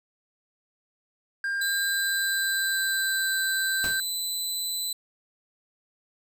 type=tone with pitch glide; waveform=triangle; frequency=1600 to 1561.7 Hz; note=G6 to G6; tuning=+35 to -7 cents; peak=-24 dBFS; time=1.44-4 s; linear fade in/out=2 ms; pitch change=-42 cents; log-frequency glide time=1.77-3.36 s
type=tone; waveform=20% pulse; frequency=4006 Hz; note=B7; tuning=24 cents sharp; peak=-22 dBFS; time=1.61-4.93 s; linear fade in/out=5 ms
type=noise with exponential decay; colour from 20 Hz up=pink; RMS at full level=-31 dBFS; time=3.84-4.05 s; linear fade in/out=0 ms; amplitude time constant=45 ms
effects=none